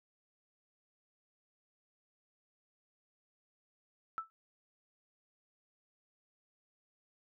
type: tone with exponential decay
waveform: sine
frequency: 1318.5 Hz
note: E6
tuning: in tune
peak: -31 dBFS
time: 4.18-4.3 s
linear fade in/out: 0 ms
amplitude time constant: 24 ms
effects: none